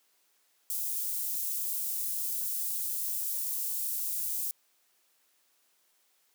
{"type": "high-pass noise", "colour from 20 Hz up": "white", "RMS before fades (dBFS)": -33, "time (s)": [0.7, 4.51], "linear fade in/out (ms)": 0, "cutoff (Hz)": 10000, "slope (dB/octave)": 12, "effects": ["white hiss -70 dBFS RMS until 6.34 s", "high-pass 300 Hz 12 dB/octave"]}